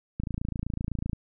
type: click train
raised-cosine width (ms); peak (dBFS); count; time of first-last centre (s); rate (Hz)
5; -18; 27; 0.2-1.132; 27.9
effects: none